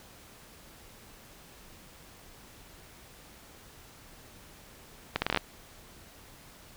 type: accelerating click train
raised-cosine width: 0.3 ms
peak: -10 dBFS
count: 8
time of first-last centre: 5.16-5.373 s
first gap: 60 ms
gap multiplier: 0.76
effects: pink hiss -53 dBFS RMS until 6.76 s